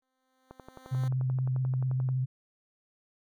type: tone with exponential growth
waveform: 10% pulse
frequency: 259.8 Hz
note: C4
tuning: 12 cents flat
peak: -35 dBFS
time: 0.02-1.08 s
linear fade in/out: 2 ms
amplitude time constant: 230 ms
type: click train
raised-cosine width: 1 ms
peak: -30 dBFS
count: 19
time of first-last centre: 0.51-2.089 s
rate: 11.4 Hz
type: tone with vibrato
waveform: sine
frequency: 129.2 Hz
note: C3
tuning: 21 cents flat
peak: -26 dBFS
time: 0.91-2.26 s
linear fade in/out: 20 ms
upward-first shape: triangle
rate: 16 Hz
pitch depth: 35 cents each way
effects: none